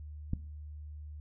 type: click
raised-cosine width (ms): 5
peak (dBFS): -19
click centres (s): 0.334
effects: noise-tail reverb RT60 0.4 s tail -18 dB re dry + added 75 Hz sine -42 dBFS peak until 1.2 s